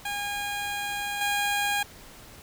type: tone with level steps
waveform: 15% pulse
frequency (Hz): 815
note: G#5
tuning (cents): -33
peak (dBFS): -23 / -18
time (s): 0.05-1.83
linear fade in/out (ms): 5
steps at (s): 1.21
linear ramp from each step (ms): 2
effects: pink hiss -48 dBFS RMS until 2.42 s